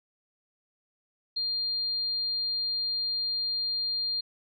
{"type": "tone", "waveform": "sine", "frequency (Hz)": 4200, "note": "C8", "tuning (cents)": 6, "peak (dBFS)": -27, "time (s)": [1.36, 4.21], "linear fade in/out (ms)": 10, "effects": []}